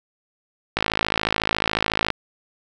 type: click train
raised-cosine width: 0.3 ms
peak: -3 dBFS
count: 73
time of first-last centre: 0.77-2.103 s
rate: 54 Hz
effects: none